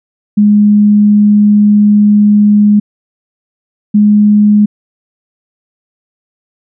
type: tone pair in turn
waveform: sine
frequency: 207.7 / 208.5 Hz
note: G#3 / G#3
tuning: 0 / +7 cents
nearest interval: unison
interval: 7 cents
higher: second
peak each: -3 dBFS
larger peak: neither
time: 0.37-2.8 / 3.94-4.66 s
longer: first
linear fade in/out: 10 ms
effects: none

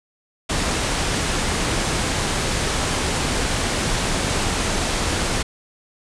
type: low-pass noise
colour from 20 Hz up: pink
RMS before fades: -22 dBFS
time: 0.49-5.43 s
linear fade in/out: 10 ms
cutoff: 9700 Hz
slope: 48 dB/octave
effects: none

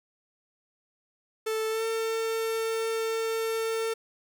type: tone with pitch glide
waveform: 45% pulse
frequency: 440 to 449.5 Hz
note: A4 to A4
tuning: 0 to +37 cents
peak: -27 dBFS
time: 1.46-3.94 s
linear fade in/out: 10 ms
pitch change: +37 cents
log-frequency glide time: 1.69-1.83 s
effects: none

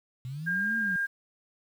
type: linear two-way sweep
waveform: sine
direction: up then down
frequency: 122.1 to 228.6 to 174.3 Hz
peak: -34 dBFS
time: 0.25-0.96 s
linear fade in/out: 0 ms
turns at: 0.77 s
type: tone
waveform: sine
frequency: 1609 Hz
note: G6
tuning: 45 cents sharp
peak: -26 dBFS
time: 0.46-1.07 s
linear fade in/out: 20 ms
effects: 9-bit

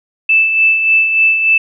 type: tone with tremolo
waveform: sine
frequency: 2637 Hz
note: E7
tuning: in tune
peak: -6 dBFS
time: 0.29-1.58 s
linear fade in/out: 5 ms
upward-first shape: sine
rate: 3.4 Hz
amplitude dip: 50%
effects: none

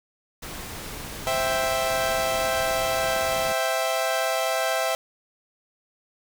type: noise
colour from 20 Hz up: pink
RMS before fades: -36 dBFS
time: 0.42-3.53 s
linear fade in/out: 10 ms
type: chord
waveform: sawtooth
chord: C major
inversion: none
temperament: equal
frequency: 523.3 / 659.3 / 784 Hz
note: C5 / E5 / G5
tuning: 0 / 0 / 0 cents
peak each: -25 / -21 / -25 dBFS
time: 1.27-4.95 s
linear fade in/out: 0 ms
effects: none

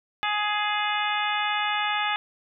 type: harmonic tone with a mistuned harmonic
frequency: 417.9 Hz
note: G#4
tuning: 11 cents sharp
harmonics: 2 / 3 / 4 / 5 / 6 / 7 / 8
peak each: -28 / -30 / -31 / -32 / -33 / -33 / -34 dBFS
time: 0.23-2.16 s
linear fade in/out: 0 ms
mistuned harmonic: 8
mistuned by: +72 cents
effects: none

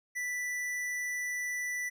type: tone with hard clipping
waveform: sine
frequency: 1975.5 Hz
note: B6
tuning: in tune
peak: -34 dBFS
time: 0.15-1.9 s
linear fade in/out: 20 ms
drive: 13 dB
effects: none

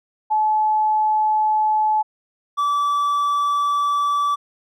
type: tone pair in turn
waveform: sine / triangle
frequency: 860 / 1155.6 Hz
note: A5 / D6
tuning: -40 / -28 cents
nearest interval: perfect fourth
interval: 512 cents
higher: second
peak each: -15 dBFS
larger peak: neither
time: 0.3-2.03 / 2.57-4.36 s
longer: second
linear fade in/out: 20 ms
effects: none

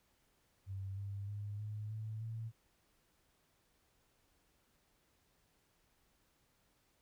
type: tone with pitch steps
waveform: sine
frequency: 96.8 / 99.75 / 102.79 / 105.93 / 109.16 / 112.49 Hz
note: G2 / G2 / G#2 / G#2 / A2 / A2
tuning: -21 / +31 / -17 / +35 / -13 / +39 cents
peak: -40 dBFS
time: 0.66-2.52 s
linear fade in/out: 50 ms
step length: 310 ms
effects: pink hiss -75 dBFS RMS until 7.01 s

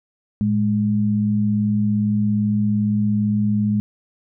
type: tone pair together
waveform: sine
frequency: 110.64 / 208.2 Hz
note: A2 / G#3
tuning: +10 / +5 cents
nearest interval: major seventh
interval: 1095 cents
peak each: -22 / -17 dBFS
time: 0.41-3.8 s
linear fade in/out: 0 ms
effects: none

